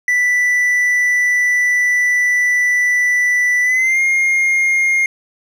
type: tone with pitch glide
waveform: triangle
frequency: 1975.5 to 2130 Hz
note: B6 to C7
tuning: 0 to +30 cents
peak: -10 dBFS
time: 0.08-5.06 s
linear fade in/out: 2 ms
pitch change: +130 cents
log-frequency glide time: 3.63-4 s
effects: none